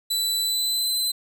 sawtooth tone with pitch glide, 3980 to 4045 Hz, B7 to B7, +13 to +41 cents, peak -19 dBFS, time 0.1-1.12 s, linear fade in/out 10 ms, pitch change +28 cents, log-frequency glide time 0.38-0.89 s, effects none

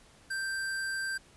sine tone with sample-and-hold, 1568 Hz, G6, in tune, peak -31 dBFS, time 0.3-1.18 s, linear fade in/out 10 ms, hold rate 6300 Hz, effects pink hiss -59 dBFS RMS until 1.36 s + resampled to 24000 Hz

